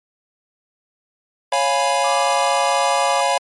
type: chord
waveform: square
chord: C# dominant seventh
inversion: none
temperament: equal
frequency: 554.4 / 698.5 / 830.6 / 987.8 Hz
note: C#5 / E#5 / G#5 / B5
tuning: 0 / 0 / 0 / 0 cents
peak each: -22 dBFS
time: 1.52-3.38 s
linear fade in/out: 5 ms
type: tone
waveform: triangle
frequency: 1174.7 Hz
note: D6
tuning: in tune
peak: -23 dBFS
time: 2.04-3.21 s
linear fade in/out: 5 ms
effects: MP3 48 kbps